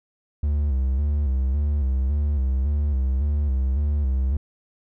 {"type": "tone with vibrato", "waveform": "triangle", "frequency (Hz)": 69.3, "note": "C#2", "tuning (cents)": 0, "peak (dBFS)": -17, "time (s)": [0.43, 4.37], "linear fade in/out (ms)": 5, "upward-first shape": "square", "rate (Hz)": 1.8, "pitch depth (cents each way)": 92, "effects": []}